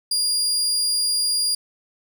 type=tone; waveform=30% pulse; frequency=4827 Hz; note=D8; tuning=47 cents sharp; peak=-16 dBFS; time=0.11-1.55 s; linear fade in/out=5 ms; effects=none